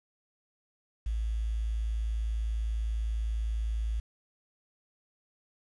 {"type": "tone with quantisation", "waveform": "sine", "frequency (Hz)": 55, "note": "A1", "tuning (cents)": 0, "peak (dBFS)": -28, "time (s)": [1.06, 4], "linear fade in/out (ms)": 5, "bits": 9, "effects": ["resampled to 24000 Hz"]}